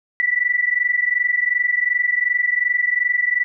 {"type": "tone pair together", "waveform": "sine", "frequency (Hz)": [1952.8, 1975.5], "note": ["B6", "B6"], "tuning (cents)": [-20, 0], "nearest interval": "unison", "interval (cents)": 20, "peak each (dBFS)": -19, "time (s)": [0.2, 3.44], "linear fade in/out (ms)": 0, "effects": []}